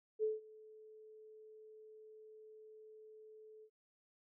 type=tone with ADSR envelope; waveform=sine; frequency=433.6 Hz; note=A4; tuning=25 cents flat; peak=-31 dBFS; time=0.19-3.7 s; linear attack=42 ms; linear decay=170 ms; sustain=-24 dB; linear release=67 ms; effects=none